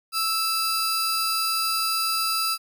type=tone pair together; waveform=sawtooth; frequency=1318 / 4829 Hz; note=E6 / D8; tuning=-1 / +47 cents; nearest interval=octave + minor seventh; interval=2248 cents; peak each=-22 dBFS; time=0.12-2.58 s; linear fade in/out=50 ms; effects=none

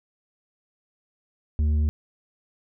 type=tone with tanh clipping; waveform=sine; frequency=75.8 Hz; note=D#2; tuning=45 cents flat; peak=-20 dBFS; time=1.59-1.89 s; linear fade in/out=0 ms; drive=6 dB; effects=none

